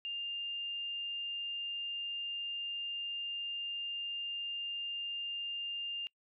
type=tone; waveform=sine; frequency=2803 Hz; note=F7; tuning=6 cents sharp; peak=-36 dBFS; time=0.05-6.07 s; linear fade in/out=0 ms; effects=noise-tail reverb RT60 0.1 s tail -26 dB re dry

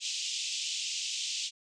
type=band-pass noise; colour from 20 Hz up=pink; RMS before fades=-35 dBFS; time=0-1.51 s; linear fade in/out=50 ms; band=2700 to 7600 Hz; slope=48 dB/octave; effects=resampled to 22050 Hz

